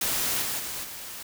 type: noise with level steps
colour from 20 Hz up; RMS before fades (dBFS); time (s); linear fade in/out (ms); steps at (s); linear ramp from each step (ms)
white; -27 / -30 / -34 / -39; 0.01-1.23; 5; 0.41 / 0.58 / 0.83; 20
effects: none